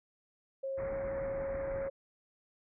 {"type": "tone with pitch glide", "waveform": "sine", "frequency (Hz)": [539, 546.2], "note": ["C#5", "C#5"], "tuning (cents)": [-49, -26], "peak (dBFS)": -34, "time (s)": [0.63, 1.9], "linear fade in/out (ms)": 10, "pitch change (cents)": 23, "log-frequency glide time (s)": [0.75, 0.91]}
{"type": "low-pass noise", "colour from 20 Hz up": "pink", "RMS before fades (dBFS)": -44, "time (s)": [0.77, 1.89], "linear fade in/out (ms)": 20, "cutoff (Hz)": 2200, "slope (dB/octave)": 96}
{"effects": []}